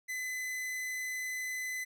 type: tone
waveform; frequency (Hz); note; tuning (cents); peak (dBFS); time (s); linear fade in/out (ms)
45% pulse; 2018; B6; +37; -35; 0.08-1.85; 20
effects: none